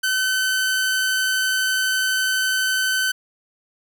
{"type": "tone", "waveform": "sawtooth", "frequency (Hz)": 1524, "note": "G6", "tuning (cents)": -49, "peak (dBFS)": -15, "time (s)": [0.03, 3.12], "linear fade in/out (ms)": 10, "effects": []}